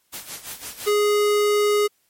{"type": "noise with tremolo", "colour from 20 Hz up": "white", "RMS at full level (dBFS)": -32, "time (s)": [0.12, 0.94], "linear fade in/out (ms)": 20, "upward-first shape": "sine", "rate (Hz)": 5.9, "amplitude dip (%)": 75}
{"type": "tone", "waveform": "square", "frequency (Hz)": 415.3, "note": "G#4", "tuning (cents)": 0, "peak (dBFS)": -17, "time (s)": [0.86, 1.88], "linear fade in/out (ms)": 20}
{"effects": ["white hiss -66 dBFS RMS until 2.09 s", "MP3 64 kbps"]}